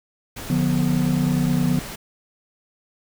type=noise; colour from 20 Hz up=pink; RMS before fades=-34 dBFS; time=0.36-1.96 s; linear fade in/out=10 ms
type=chord; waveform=triangle; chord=B diminished; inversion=first; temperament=just; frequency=148.16 / 177.8 / 246.9 Hz; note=D3 / F3 / B3; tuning=+16 / +31 / 0 cents; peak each=-20 dBFS; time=0.5-1.79 s; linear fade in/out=2 ms
effects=none